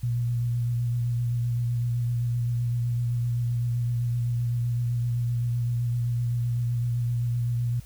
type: tone with vibrato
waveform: sine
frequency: 119.6 Hz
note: A#2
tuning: 45 cents sharp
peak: -23 dBFS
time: 0.03-7.8 s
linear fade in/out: 5 ms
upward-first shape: sine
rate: 7.8 Hz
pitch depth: 21 cents each way
effects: added 56 Hz sine -45 dBFS peak until 7.85 s + white hiss -55 dBFS RMS until 7.85 s